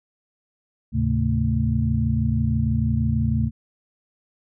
sine tone cluster, 76 / 108.1 / 134.3 / 222.9 Hz, D#2 / A2 / C3 / A3, -40 / -30 / +46 / +23 cents, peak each -24 dBFS, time 0.92-3.51 s, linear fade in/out 50 ms, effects none

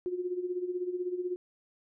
sine tone with tremolo, 360 Hz, F#4, 47 cents flat, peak -28 dBFS, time 0.06-1.36 s, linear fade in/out 0 ms, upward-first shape sine, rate 16 Hz, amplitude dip 70%, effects none

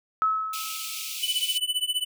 sine tone with exponential decay, 1293 Hz, E6, 34 cents flat, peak -18 dBFS, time 0.22-1.19 s, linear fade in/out 0 ms, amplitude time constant 210 ms
pink high-pass noise, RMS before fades -34 dBFS, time 0.53-1.58 s, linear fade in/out 5 ms, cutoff 2300 Hz, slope 96 dB/octave
square tone with tremolo, 2988 Hz, F#7, 16 cents sharp, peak -21 dBFS, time 1.22-2.05 s, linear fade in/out 20 ms, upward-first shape triangle, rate 15 Hz, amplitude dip 100%
effects none

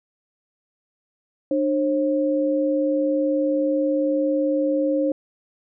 sine tone pair together, 299.7 / 537.9 Hz, D4 / C5, +35 / +48 cents, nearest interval minor seventh, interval 1013 cents, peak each -21 dBFS, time 1.51-5.12 s, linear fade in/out 2 ms, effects none

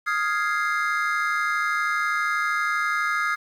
triangle chord, F minor seventh, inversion third, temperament equal, 1244.5 / 1396.9 / 1661.2 / 2093 Hz, Eb6 / F6 / Ab6 / C7, 0 / 0 / 0 / 0 cents, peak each -24 / -26 / -26 / -27 dBFS, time 0.06-3.36 s, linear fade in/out 20 ms, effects 9-bit

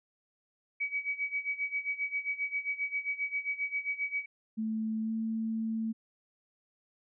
sine tone with tremolo, 2272 Hz, C#7, 42 cents sharp, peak -28 dBFS, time 0.8-4.26 s, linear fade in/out 10 ms, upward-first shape sine, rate 7.5 Hz, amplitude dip 85%
sine tone with pitch glide, 220 to 223.1 Hz, A3 to A3, 0 to +24 cents, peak -30 dBFS, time 4.57-5.93 s, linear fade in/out 20 ms, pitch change +24 cents, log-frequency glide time 5.02-5.12 s
effects none

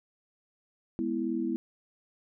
sine chord, E major, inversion first, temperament equal, 207.7 / 246.9 / 329.6 Hz, G#3 / B3 / E4, 0 / 0 / 0 cents, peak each -35 / -32 / -31 dBFS, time 0.99-1.56 s, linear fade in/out 0 ms, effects none

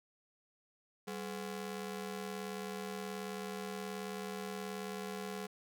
sawtooth ring-modulated tone, 308.7 Hz, D#4, 14 cents flat, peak -33 dBFS, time 1.07-5.47 s, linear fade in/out 10 ms, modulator 115 Hz, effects none

